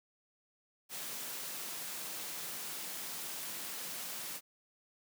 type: high-pass noise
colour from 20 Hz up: white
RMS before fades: -42 dBFS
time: 0.89-4.41 s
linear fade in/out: 50 ms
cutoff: 130 Hz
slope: 48 dB/octave
effects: none